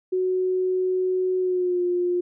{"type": "tone with pitch glide", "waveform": "sine", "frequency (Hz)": [370, 354.9], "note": ["F#4", "F4"], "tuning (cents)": [0, 28], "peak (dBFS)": -20, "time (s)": [0.12, 2.21], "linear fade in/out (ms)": 10, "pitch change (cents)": -72, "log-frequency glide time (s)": [1.39, 1.82], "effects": []}